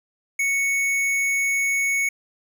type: tone with hard clipping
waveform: triangle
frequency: 2217 Hz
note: C#7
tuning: in tune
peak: -21 dBFS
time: 0.39-2.09 s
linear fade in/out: 5 ms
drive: 16 dB
effects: none